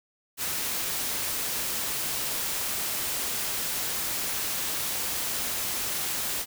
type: noise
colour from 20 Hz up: white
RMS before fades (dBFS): -30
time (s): 0.37-6.46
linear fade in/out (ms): 50
effects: none